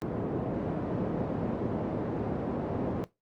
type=band-pass noise; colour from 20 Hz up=pink; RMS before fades=-32 dBFS; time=0.02-3.04 s; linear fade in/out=0 ms; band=150 to 520 Hz; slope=12 dB/octave; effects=noise-tail reverb RT60 0.2 s tail -18 dB re dry + Opus 32 kbps